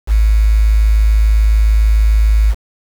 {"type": "tone with quantisation", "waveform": "sine", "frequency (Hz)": 53.5, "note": "A1", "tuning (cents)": -48, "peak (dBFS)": -7, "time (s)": [0.07, 2.55], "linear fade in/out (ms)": 50, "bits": 5, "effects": []}